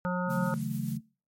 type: harmonic tone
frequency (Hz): 180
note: F#3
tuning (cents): -47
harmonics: 1 / 3 / 5 / 7 / 8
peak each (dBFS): -29 / -34 / -36 / -37 / -38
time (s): 0.05-0.54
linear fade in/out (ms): 0
type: chord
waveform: sine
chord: F# minor seventh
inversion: second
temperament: equal with one note detuned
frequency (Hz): 138.59 / 160.86 / 185 / 220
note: C#3 / E3 / F#3 / A3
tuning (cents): 0 / -42 / 0 / 0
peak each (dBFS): -34 / -37 / -37 / -34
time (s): 0.26-1.01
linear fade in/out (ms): 50
type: noise with tremolo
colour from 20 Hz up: blue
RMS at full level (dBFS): -47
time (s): 0.3-0.97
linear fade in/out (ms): 0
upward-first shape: sine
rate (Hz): 7.2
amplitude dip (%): 40
effects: noise-tail reverb RT60 0.4 s tail -25 dB re dry + MP3 64 kbps

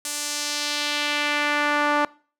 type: tone with band-pass filter sweep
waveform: sawtooth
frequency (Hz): 293.7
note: D4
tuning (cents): 0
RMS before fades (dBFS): -24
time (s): 0.05-2.05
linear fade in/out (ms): 2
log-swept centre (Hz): 8600 to 1100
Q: 1.3
effects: noise-tail reverb RT60 0.4 s tail -22 dB re dry

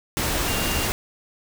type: tone in noise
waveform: sine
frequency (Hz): 2794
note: F7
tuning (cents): 0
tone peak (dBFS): -31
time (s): 0.48-0.85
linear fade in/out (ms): 0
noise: pink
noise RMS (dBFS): -24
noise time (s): 0.17-0.92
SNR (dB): -10
effects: none

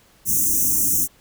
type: band-stop noise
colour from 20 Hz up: white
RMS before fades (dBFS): -19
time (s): 0.25-1.08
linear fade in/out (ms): 50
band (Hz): 360 to 5800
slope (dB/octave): 96
effects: pink hiss -55 dBFS RMS until 1.2 s

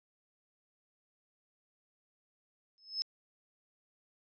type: tone with exponential growth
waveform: sine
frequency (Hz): 5200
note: E8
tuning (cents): -24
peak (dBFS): -28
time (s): 2.78-3.02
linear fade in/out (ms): 0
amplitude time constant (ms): 52
effects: resampled to 16000 Hz

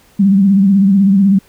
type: tone with vibrato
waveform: sine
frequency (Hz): 196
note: G3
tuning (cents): 0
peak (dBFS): -6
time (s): 0.19-1.39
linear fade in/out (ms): 10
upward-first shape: triangle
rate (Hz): 16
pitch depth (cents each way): 85
effects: pink hiss -49 dBFS RMS until 1.48 s

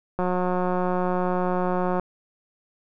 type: click train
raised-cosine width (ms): 1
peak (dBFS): -12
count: 328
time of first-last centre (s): 0.19-1.997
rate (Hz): 181
effects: none

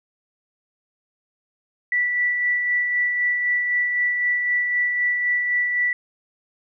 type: tone with tremolo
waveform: sine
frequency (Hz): 1962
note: B6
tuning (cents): -12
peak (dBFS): -17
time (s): 1.92-5.93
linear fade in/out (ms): 2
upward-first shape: sine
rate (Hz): 3.9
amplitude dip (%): 35
effects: none

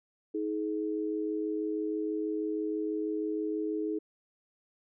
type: tone pair together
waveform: sine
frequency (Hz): 317.1 / 423.3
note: D#4 / G#4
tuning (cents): +33 / +33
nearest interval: perfect fourth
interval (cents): 500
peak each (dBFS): -32 / -33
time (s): 0.34-3.99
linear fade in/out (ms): 10
effects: none

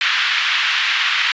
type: band-pass noise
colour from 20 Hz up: white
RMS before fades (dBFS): -18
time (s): 0.01-1.32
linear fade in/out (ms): 2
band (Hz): 1300 to 3400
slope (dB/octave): 24
effects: resampled to 16000 Hz

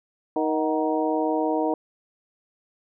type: harmonic tone with a mistuned harmonic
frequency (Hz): 156.9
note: D#3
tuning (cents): +15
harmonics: 2 / 3 / 4 / 5 / 6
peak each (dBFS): -25 / -27 / -28 / -29 / -30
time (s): 0.36-1.74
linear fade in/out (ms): 2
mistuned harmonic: 5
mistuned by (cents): -76
effects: none

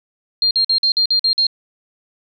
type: tone bursts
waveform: sine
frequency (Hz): 4200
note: C8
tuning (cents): +6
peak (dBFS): -12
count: 8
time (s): 0.42-1.468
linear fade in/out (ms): 2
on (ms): 89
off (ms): 48
effects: none

